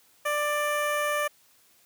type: tone with notch filter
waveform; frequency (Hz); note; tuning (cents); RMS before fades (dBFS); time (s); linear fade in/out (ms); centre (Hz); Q
15% pulse; 591; D5; +11; -27; 0.25-1.28; 10; 4900; 1.3
effects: white hiss -61 dBFS RMS until 1.85 s + high-pass 60 Hz 12 dB/octave